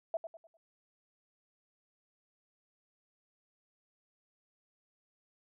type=tone with echo; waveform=sine; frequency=659.3 Hz; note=E5; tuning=in tune; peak=-30 dBFS; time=0.14-0.17 s; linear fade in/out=2 ms; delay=100 ms; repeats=4; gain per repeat=-9 dB; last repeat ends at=0.57 s; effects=none